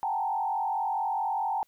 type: tone with frequency modulation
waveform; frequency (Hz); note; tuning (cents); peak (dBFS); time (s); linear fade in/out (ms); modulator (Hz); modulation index
sine; 841; G#5; +22; -26; 0.03-1.63; 0; 44.7; 1.8
effects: white hiss -70 dBFS RMS until 1.67 s